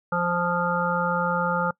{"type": "harmonic tone with a mistuned harmonic", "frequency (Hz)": 174.61, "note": "F3", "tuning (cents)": 0, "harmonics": [1, 3, 5, 7, 8], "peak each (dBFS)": [-28, -28, -28, -28, -28], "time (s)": [0.12, 1.71], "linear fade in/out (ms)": 5, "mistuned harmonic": 7, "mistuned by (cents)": 17, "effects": ["noise-tail reverb RT60 0.1 s tail -23 dB re dry"]}